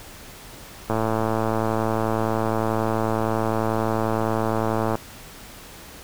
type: click train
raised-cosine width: 1 ms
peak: -9 dBFS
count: 451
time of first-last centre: 0.9-4.954 s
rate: 111 Hz
effects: pink hiss -42 dBFS RMS until 6.03 s